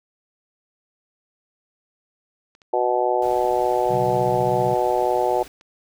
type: clicks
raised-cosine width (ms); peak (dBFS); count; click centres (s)
0.2; -33; 7; 2.551 / 2.618 / 3.378 / 3.831 / 4.716 / 4.893 / 5.611
type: harmonic tone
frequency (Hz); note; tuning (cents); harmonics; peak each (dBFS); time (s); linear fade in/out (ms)
123.47; B2; 0; 3 / 4 / 5 / 6 / 7; -24 / -24 / -24 / -24 / -24; 2.73-5.43; 5
type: noise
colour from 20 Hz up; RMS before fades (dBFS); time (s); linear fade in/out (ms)
pink; -42; 3.22-5.48; 2
type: chord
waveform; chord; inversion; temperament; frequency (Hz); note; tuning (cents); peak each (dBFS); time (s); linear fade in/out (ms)
sine; B suspended second; none; just; 123.47 / 138.9 / 185.21; B2 / C#3 / F#3; 0 / +4 / +2; -28 / -33 / -31; 3.89-4.75; 20
effects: none